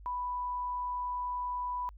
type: tone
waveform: sine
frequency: 989 Hz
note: B5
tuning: 2 cents sharp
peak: -32 dBFS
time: 0.06-1.89 s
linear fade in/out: 0 ms
effects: added 50 Hz sine -48 dBFS peak until 1.97 s